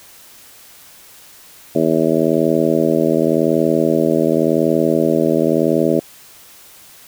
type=harmonic tone; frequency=80.9 Hz; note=E2; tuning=32 cents flat; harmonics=2 / 3 / 4 / 5 / 6 / 7 / 8; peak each=-23 / -19 / -18 / -19 / -23 / -20 / -22 dBFS; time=1.75-6 s; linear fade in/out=5 ms; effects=white hiss -43 dBFS RMS until 7.07 s